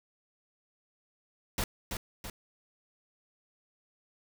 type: noise with echo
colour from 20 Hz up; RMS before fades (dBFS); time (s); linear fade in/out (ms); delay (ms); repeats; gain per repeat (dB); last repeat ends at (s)
pink; -31; 1.58-1.64; 2; 330; 2; -5; 2.3
effects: none